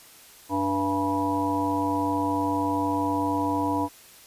harmonic tone with a mistuned harmonic, 97.3 Hz, G2, 12 cents flat, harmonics 1 / 3 / 5 / 7 / 9 / 10, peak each -35 / -26 / -34 / -33 / -34 / -27 dBFS, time 0.49-3.89 s, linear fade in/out 50 ms, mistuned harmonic 9, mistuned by -63 cents, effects white hiss -50 dBFS RMS until 4.26 s + resampled to 32000 Hz

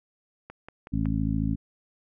click train, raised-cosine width 0.5 ms, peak -26 dBFS, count 4, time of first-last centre 0.5-1.057 s, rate 5.39 Hz
harmonic tone, 54 Hz, A1, 32 cents flat, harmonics 1 / 2 / 3 / 4 / 5, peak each -30 / -30 / -30 / -30 / -30 dBFS, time 0.92-1.56 s, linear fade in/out 20 ms
effects none

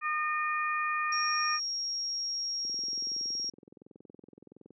harmonic tone, 610 Hz, D#5, 34 cents flat, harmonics 2 / 3 / 4, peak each -30 / -34 / -36 dBFS, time 0.01-1.6 s, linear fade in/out 50 ms
sine tone, 5588 Hz, F8, in tune, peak -31 dBFS, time 1.12-3.5 s, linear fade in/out 5 ms
click train, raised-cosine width 3 ms, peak -33 dBFS, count 45, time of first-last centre 2.65-4.706 s, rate 21.4 Hz
effects high-pass 300 Hz 12 dB/octave

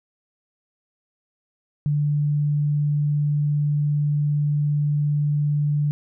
sine tone, 147.1 Hz, D3, 3 cents sharp, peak -18 dBFS, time 1.86-5.91 s, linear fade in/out 0 ms, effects none

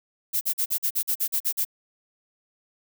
violet noise bursts, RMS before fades -24 dBFS, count 11, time 0.33-1.651 s, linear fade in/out 20 ms, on 81 ms, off 43 ms, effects none

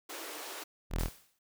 pink high-pass noise, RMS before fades -43 dBFS, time 0.09-0.64 s, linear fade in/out 10 ms, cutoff 290 Hz, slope 96 dB/octave
sawtooth tone, 40.93 Hz, E1, 12 cents flat, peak -26 dBFS, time 0.9-1.1 s, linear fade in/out 50 ms
white noise with exponential decay, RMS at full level -40 dBFS, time 0.99-1.39 s, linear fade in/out 5 ms, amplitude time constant 86 ms
effects none

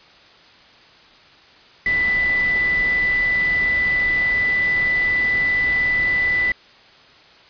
sine tone in noise, 1988 Hz, B6, 11 cents sharp, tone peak -16 dBFS, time 1.86-6.52 s, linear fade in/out 2 ms, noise pink, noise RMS -32 dBFS, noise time 1.86-6.52 s, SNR +13 dB, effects white hiss -48 dBFS RMS until 7.49 s + resampled to 11025 Hz

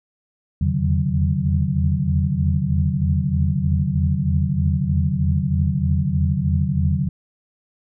sine tone cluster, 82.1 / 85.3 / 136.4 / 149.2 / 186.5 Hz, E2 / F2 / C#3 / D3 / F#3, -6 / -40 / -28 / +28 / +14 cents, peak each -23 dBFS, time 0.61-7.09 s, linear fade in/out 5 ms, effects none

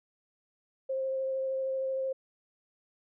sine tone with vibrato, 530 Hz, C5, 22 cents sharp, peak -29 dBFS, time 0.89-2.13 s, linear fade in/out 10 ms, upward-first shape sine, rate 13 Hz, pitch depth 10 cents each way, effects none

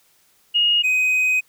sine / triangle tone pair in turn, 2866 / 2511 Hz, F7 / D#7, +44 / +15 cents, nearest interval major second, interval 229 cents, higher first, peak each -14 dBFS, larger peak neither, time 0.54-0.83 / 0.83-1.41 s, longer second, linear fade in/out 20 ms, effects white hiss -59 dBFS RMS until 1.48 s

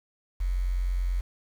sine tone with quantisation, 44.85 Hz, F1, 47 cents sharp, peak -24 dBFS, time 0.4-1.21 s, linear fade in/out 10 ms, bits 8, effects none

